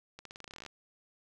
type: accelerating click train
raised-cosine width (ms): 0.2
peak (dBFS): -29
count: 16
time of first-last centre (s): 0.19-0.663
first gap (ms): 63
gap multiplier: 0.89
effects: none